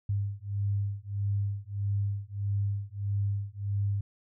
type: beating tone pair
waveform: sine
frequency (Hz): 99.9 / 101.5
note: G2 / G#2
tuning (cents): +33 / -39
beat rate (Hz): 1.6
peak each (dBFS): -31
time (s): 0.09-4.01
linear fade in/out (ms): 5
effects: none